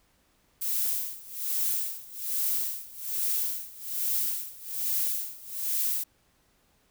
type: noise with tremolo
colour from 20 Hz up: violet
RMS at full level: -27 dBFS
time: 0.61-6.04 s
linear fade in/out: 10 ms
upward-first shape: sine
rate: 1.2 Hz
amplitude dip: 90%
effects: pink hiss -67 dBFS RMS until 6.9 s